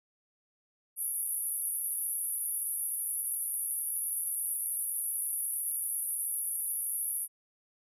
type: band-pass noise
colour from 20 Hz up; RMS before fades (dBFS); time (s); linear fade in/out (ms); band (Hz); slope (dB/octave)
pink; -34; 0.96-7.28; 50; 10000 to 12000; 96
effects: none